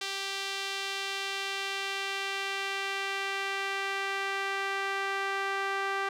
sawtooth tone with band-pass filter sweep, 392 Hz, G4, in tune, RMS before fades -33 dBFS, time 0.01-6.09 s, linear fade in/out 5 ms, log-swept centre 3800 to 1500 Hz, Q 1.2, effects none

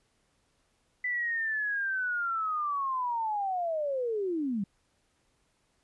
sine linear sweep, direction down, 1998 to 186.4 Hz, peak -28 dBFS, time 1.04-4.64 s, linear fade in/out 5 ms, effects pink hiss -72 dBFS RMS until 5.83 s + resampled to 24000 Hz

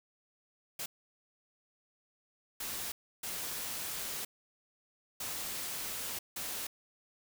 white noise bursts at uneven times, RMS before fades -39 dBFS, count 5, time 0.79-0.86 / 2.6-2.92 / 3.23-4.25 / 5.2-6.19 / 6.36-6.67 s, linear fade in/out 5 ms, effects none

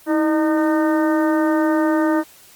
harmonic tone with a mistuned harmonic, 305.3 Hz, D#4, 33 cents flat, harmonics 1 / 2 / 3 / 4 / 5 / 6, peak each -16 / -22 / -26 / -28 / -30 / -32 dBFS, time 0.06-2.24 s, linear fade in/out 50 ms, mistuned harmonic 1, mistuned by +74 cents, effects white hiss -47 dBFS RMS until 2.55 s + Opus 24 kbps

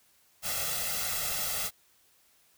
white noise with comb filter, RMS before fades -32 dBFS, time 0.42-1.71 s, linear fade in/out 50 ms, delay 1.5 ms, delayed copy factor +0.9, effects white hiss -65 dBFS RMS until 2.57 s

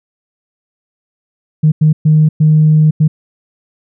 sine tone bursts at uneven times, 154.5 Hz, D#3, 12 cents flat, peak -4 dBFS, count 5, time 1.63-1.72 / 1.81-1.93 / 2.05-2.29 / 2.4-2.91 / 3-3.08 s, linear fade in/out 10 ms, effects tanh soft clip ceiling 0 dBFS

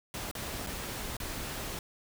pink noise with dropouts, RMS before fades -38 dBFS, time 0.14-1.79 s, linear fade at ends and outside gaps 1 ms, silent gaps 0.313-0.351 / 0.665-0.67 / 1.168-1.201 s, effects none

